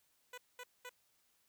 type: tone bursts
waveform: 10% pulse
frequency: 495.7 Hz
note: B4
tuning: 6 cents sharp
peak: -38 dBFS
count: 3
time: 0.33-0.894 s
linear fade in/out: 5 ms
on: 48 ms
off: 210 ms
effects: white hiss -75 dBFS RMS until 1.48 s